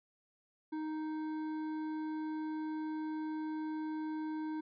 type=tone with hard clipping; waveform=triangle; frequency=311.1 Hz; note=D#4; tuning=in tune; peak=-38 dBFS; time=0.72-4.61 s; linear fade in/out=10 ms; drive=13 dB; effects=resampled to 11025 Hz